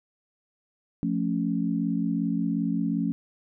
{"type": "chord", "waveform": "sine", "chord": "F augmented", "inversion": "none", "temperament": "equal", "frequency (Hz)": [174.61, 220, 277.2], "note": ["F3", "A3", "C#4"], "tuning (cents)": [0, 0, 0], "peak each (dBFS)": -28, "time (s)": [1.03, 3.12], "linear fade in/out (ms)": 0, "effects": []}